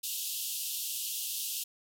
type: band-pass noise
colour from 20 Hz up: white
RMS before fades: -36 dBFS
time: 0.03-1.64 s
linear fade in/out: 10 ms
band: 2700 to 16000 Hz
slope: 96 dB/octave
effects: none